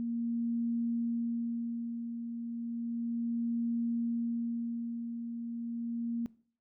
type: tone with tremolo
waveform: sine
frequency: 233.8 Hz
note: A#3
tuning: 5 cents sharp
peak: -29 dBFS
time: 0-6.26 s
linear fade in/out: 0 ms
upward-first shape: sine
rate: 0.33 Hz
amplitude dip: 55%
effects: noise-tail reverb RT60 0.5 s tail -20 dB re dry